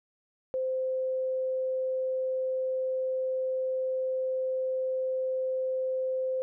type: tone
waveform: sine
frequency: 519 Hz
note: C5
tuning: 14 cents flat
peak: -27 dBFS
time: 0.54-6.42 s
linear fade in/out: 0 ms
effects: none